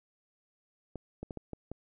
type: clicks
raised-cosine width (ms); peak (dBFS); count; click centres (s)
2; -26; 6; 0.957 / 1.23 / 1.308 / 1.373 / 1.533 / 1.716
effects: none